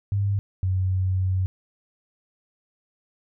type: tone pair in turn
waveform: sine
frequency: 100.1 / 93.46 Hz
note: G2 / F#2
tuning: +37 / +18 cents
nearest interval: minor second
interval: 119 cents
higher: first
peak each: -20 dBFS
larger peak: neither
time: 0.12-0.39 / 0.63-1.46 s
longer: second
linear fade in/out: 0 ms
effects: none